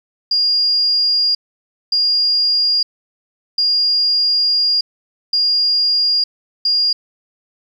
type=tone bursts at uneven times; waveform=sine; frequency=4830 Hz; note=D8; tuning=48 cents sharp; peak=-12 dBFS; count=5; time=0.31-1.35 / 1.92-2.83 / 3.58-4.81 / 5.33-6.24 / 6.65-6.93 s; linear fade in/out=5 ms; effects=8-bit